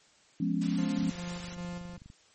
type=chord; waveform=sine; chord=C# dominant seventh; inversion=first; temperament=just; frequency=173.24 / 207.9 / 249.5 / 277.2 Hz; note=E#3 / G#3 / B3 / C#4; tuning=-14 / +2 / +18 / 0 cents; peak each=-31 / -32 / -35 / -32 dBFS; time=0.4-1.1 s; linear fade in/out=5 ms
type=noise; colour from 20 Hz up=white; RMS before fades=-43 dBFS; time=0.61-1.55 s; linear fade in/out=10 ms
type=tone with tremolo; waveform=45% pulse; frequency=175.3 Hz; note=F3; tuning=7 cents sharp; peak=-36 dBFS; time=0.78-1.97 s; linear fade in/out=5 ms; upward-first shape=square; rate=2.5 Hz; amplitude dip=45%
type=click train; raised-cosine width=5 ms; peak=-37 dBFS; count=28; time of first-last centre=0.99-2.101 s; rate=24.3 Hz
effects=white hiss -62 dBFS RMS until 2.34 s + MP3 32 kbps